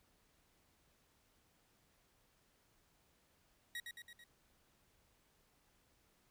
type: tone with echo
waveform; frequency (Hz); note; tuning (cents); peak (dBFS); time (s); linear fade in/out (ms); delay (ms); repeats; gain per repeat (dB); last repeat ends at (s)
30% pulse; 1900; A#6; +33; -39; 3.75-3.8; 2; 110; 4; -4; 4.24
effects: pink hiss -74 dBFS RMS until 6.3 s